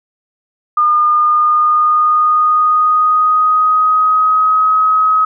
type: tone with pitch glide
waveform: sine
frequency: 1214 to 1270.7 Hz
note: D#6 to D#6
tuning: -43 to +36 cents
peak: -8 dBFS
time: 0.77-5.25 s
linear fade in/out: 5 ms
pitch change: +79 cents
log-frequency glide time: 1.08-4.74 s
effects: none